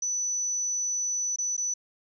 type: tone with dropouts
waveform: sine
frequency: 5970 Hz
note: F#8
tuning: 15 cents sharp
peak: -26 dBFS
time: 0.02-1.74 s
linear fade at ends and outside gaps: 5 ms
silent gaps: 1.361-1.385 / 1.567-1.577 s
effects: none